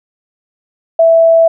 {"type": "tone", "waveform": "sine", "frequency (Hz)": 659.3, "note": "E5", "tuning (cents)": 0, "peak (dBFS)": -4, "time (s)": [0.99, 1.48], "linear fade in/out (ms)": 5, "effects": []}